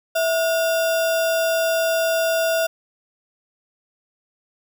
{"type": "tone with sample-and-hold", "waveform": "sine", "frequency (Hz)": 656, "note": "E5", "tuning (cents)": -9, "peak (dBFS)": -17, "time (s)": [0.15, 2.67], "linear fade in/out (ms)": 10, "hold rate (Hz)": 2100, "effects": []}